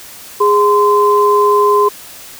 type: tone pair together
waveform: sine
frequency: 413.1 / 1032 Hz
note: G#4 / C6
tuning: -9 / -24 cents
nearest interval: octave + major third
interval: 1585 cents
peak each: -10 dBFS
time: 0.4-1.89 s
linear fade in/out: 10 ms
effects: white hiss -34 dBFS RMS until 2.39 s